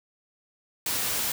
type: noise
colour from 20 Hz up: white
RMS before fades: -28 dBFS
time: 0.86-1.32 s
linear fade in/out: 2 ms
effects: none